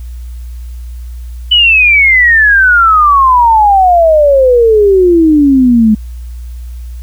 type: exponential sweep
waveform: sine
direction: down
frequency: 3000 to 210.6 Hz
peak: -3 dBFS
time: 1.51-5.95 s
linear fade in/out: 10 ms
effects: added 60 Hz sine -21 dBFS peak until 7.02 s + white hiss -46 dBFS RMS until 7.02 s